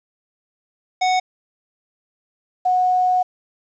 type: tone pair in turn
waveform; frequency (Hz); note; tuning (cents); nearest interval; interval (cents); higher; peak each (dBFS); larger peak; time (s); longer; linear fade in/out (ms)
square / sine; 740 / 732.8; F#5 / F#5; 0 / -17; unison; 17; first; -16 / -14; second; 1.01-1.2 / 2.65-3.23; second; 10
effects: resampled to 16000 Hz + 8-bit